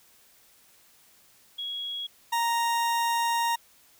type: tone pair in turn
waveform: sine / 40% pulse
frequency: 3322 / 932.2 Hz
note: G#7 / A#5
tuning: 0 / 0 cents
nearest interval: octave + minor seventh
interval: 2200 cents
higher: first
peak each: -31 / -23 dBFS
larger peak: second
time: 1.58-2.07 / 2.32-3.56 s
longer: second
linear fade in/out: 10 ms
effects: white hiss -59 dBFS RMS until 3.99 s